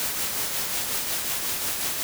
white noise with tremolo, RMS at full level -26 dBFS, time 0-2.03 s, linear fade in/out 0 ms, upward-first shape triangle, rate 5.5 Hz, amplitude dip 40%, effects none

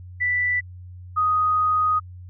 sine tone pair in turn, 1975.5 / 1247.1 Hz, B6 / D#6, 0 / +4 cents, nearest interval minor sixth, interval 796 cents, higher first, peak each -19 / -17 dBFS, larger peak second, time 0.2-0.61 / 1.16-2 s, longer second, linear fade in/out 20 ms, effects added 90 Hz sine -37 dBFS peak until 2.29 s

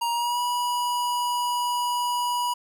square tone with pitch glide, 941 to 973.1 Hz, A#5 to B5, +16 to -26 cents, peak -24 dBFS, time 0.01-2.54 s, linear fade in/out 10 ms, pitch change +58 cents, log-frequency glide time 0.11-0.4 s, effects none

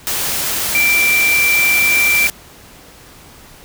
sine tone in noise, 2349 Hz, D7, in tune, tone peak -11 dBFS, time 0.75-2.27 s, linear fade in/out 0 ms, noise white, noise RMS -19 dBFS, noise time 0.07-2.3 s, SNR +5 dB, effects pink hiss -41 dBFS RMS until 3.64 s

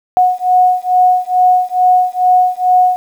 sine beating tone pair, 730 / 732.3 Hz, F#5 / F#5, -24 / -18 cents, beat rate 2.3 Hz, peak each -11 dBFS, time 0.17-2.96 s, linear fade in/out 0 ms, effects 7-bit

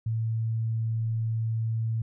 sine tone, 112.6 Hz, A2, 40 cents sharp, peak -25 dBFS, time 0.06-2.02 s, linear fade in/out 5 ms, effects none

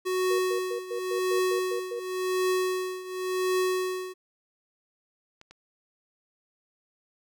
square tone with tremolo, 370 Hz, F#4, in tune, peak -23 dBFS, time 0.05-4.14 s, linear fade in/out 20 ms, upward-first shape triangle, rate 0.92 Hz, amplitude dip 85%
sine tone bursts, 475.3 Hz, A#4, 34 cents sharp, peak -30 dBFS, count 9, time 0.3-1.999 s, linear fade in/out 10 ms, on 91 ms, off 110 ms
clicks, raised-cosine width 0.2 ms, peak -31 dBFS, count 2, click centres 5.414 / 5.51 s
effects none

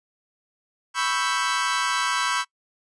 sawtooth chord, C# half-diminished seventh, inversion third, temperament equal, 987.8 / 1108.7 / 1318.5 / 1568 Hz, B5 / C#6 / E6 / G6, 0 / 0 / 0 / 0 cents, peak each -24 dBFS, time 0.94-2.45 s, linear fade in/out 50 ms, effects noise-tail reverb RT60 0.1 s tail -24 dB re dry + resampled to 22050 Hz

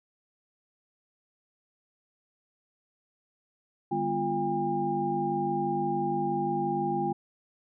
sine tone cluster, 149.2 / 200.3 / 246.4 / 347.1 / 805 Hz, D3 / G3 / B3 / F4 / G5, +28 / +38 / -4 / -11 / +46 cents, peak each -37 / -35 / -36 / -31 / -29 dBFS, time 3.91-7.13 s, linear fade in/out 10 ms, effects none

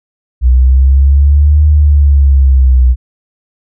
sine linear two-way sweep, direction up then down, 61.5 to 75.7 to 61.5 Hz, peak -3 dBFS, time 0.41-2.96 s, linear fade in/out 50 ms, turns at 1.66 s, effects none

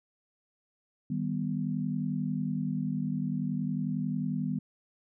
sine chord, Eb augmented, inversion none, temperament equal, 155.56 / 196 / 246.9 Hz, Eb3 / G3 / B3, 0 / 0 / 0 cents, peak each -33 dBFS, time 1.1-4.59 s, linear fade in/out 5 ms, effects none

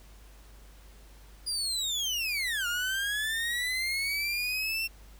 30% pulse linear two-way sweep, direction down then up, 4897 to 1396.9 to 2715 Hz, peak -26 dBFS, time 1.46-4.88 s, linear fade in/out 20 ms, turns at 2.67 s, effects added 50 Hz sine -50 dBFS peak until 5.19 s + pink hiss -58 dBFS RMS until 5.19 s

